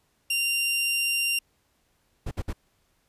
sawtooth tone, 2775 Hz, F7, 12 cents flat, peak -20 dBFS, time 0.3-1.39 s, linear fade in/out 5 ms
brown noise bursts, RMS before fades -29 dBFS, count 3, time 2.26-2.531 s, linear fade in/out 10 ms, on 53 ms, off 56 ms
effects pink hiss -69 dBFS RMS until 3.08 s + resampled to 32000 Hz

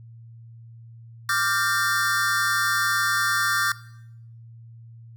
square chord, G minor seventh, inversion second, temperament equal with one note detuned, 1174.7 / 1396.9 / 1568 / 1817.9 Hz, D6 / F6 / G6 / Bb6, 0 / 0 / 0 / -44 cents, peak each -27 dBFS, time 1.29-3.72 s, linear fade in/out 2 ms, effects noise-tail reverb RT60 0.8 s tail -19 dB re dry + added 115 Hz sine -42 dBFS peak until 5.16 s

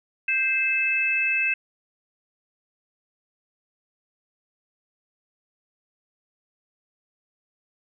harmonic tone, 523.3 Hz, C5, in tune, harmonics 3 / 4 / 5, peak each -30 / -30 / -21 dBFS, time 0.28-1.54 s, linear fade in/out 5 ms, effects none

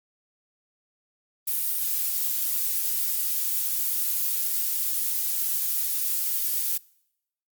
violet noise, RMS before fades -26 dBFS, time 1.47-6.78 s, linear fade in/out 10 ms, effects noise-tail reverb RT60 0.8 s tail -24 dB re dry + Opus 32 kbps

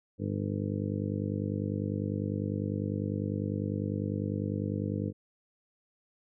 harmonic tone, 50 Hz, G1, 35 cents sharp, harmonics 2 / 3 / 4 / 5 / 6 / 7 / 8 / 9 / 10, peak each -34 / -38 / -35 / -41 / -37 / -47 / -49 / -41 / -43 dBFS, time 0.18-5.13 s, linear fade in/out 50 ms, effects none

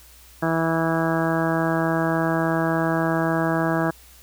harmonic tone, 163.5 Hz, E3, 14 cents flat, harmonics 1 / 2 / 3 / 4 / 5 / 6 / 7 / 8 / 9 / 10, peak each -25 / -24 / -31 / -26 / -31 / -32 / -33 / -33 / -35 / -30 dBFS, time 0.42-3.91 s, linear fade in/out 10 ms, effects added 60 Hz sine -50 dBFS peak until 4.22 s + white hiss -50 dBFS RMS until 4.22 s

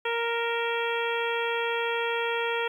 harmonic tone with a mistuned harmonic, 466.2 Hz, A#4, in tune, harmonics 1 / 2 / 3 / 4 / 5 / 6 / 7, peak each -29 / -32 / -34 / -35 / -36 / -37 / -37 dBFS, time 0.05-2.68 s, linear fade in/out 5 ms, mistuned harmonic 6, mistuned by -57 cents, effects 10-bit

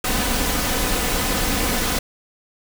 pink noise with comb filter, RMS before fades -21 dBFS, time 0.04-1.99 s, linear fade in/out 5 ms, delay 4 ms, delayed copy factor +0.5, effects none

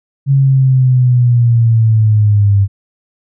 sine linear sweep, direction down, 138.59 to 98 Hz, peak -6 dBFS, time 0.26-2.68 s, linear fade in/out 50 ms, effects none

